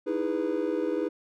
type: chord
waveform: triangle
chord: E major seventh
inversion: third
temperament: just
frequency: 309 / 329.6 / 412 / 494.4 Hz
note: D#4 / E4 / G#4 / B4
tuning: -12 / 0 / -14 / +2 cents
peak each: -29 dBFS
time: 0.06-1.09 s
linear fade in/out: 20 ms
effects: tanh soft clip ceiling -16 dBFS